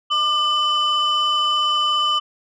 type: tone pair together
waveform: sine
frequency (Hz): 1195 / 3011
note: D6 / F#7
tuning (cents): +30 / +30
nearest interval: octave + major third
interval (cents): 1600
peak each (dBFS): -17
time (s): 0.1-2.2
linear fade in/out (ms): 20
effects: tanh soft clip ceiling -13 dBFS